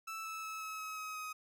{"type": "tone with pitch steps", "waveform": "30% pulse", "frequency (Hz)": [1318.5, 1308.6, 1298.8, 1289.1, 1279.5, 1269.9, 1260.4], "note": ["E6", "E6", "E6", "E6", "D#6", "D#6", "D#6"], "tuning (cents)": [0, -13, -26, -39, 48, 35, 22], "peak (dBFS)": -38, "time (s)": [0.07, 1.33], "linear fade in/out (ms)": 10, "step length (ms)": 180, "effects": []}